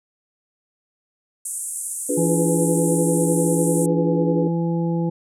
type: band-pass noise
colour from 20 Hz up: white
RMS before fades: -29 dBFS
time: 1.45-3.86 s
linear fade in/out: 5 ms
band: 8000 to 10000 Hz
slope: 48 dB/octave
type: chord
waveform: sine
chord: D diminished seventh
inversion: none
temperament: equal with one note detuned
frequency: 288.1 / 349.2 / 415.3 / 493.9 Hz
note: D4 / F4 / Ab4 / Cb5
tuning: -33 / 0 / 0 / 0 cents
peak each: -23 / -29 / -28 / -23 dBFS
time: 2.09-4.48 s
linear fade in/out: 5 ms
type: harmonic tone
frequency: 168 Hz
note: E3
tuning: 33 cents sharp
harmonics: 1 / 2 / 3 / 5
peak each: -20 / -26 / -30 / -34 dBFS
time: 2.17-5.1 s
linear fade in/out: 10 ms
effects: none